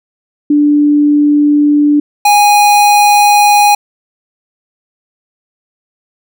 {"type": "tone pair in turn", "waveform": ["sine", "square"], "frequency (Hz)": [293.7, 825.2], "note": ["D4", "G#5"], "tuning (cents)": [0, -11], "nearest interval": "octave + tritone", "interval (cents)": 1789, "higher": "second", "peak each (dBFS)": -5, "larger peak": "neither", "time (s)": [[0.5, 2], [2.25, 3.75]], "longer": "neither", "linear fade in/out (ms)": 5, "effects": []}